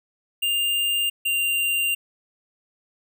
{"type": "tone pair in turn", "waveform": "square", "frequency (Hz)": [2802, 2783], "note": ["F7", "F7"], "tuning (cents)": [5, -7], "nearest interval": "unison", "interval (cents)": 12, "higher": "first", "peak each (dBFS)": -21, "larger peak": "neither", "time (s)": [[0.42, 1.1], [1.25, 1.95]], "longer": "second", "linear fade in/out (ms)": 10, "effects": []}